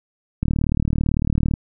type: click train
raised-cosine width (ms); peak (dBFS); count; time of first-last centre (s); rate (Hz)
5; -7; 43; 0.43-1.538; 37.9
effects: none